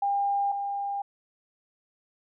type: tone pair in turn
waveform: sine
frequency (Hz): 802 / 802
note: G5 / G5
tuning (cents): +39 / +39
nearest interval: unison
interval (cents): 0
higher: neither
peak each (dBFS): -23 / -28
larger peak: first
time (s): 0.02-0.52 / 0.52-1.02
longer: neither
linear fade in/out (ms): 5
effects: none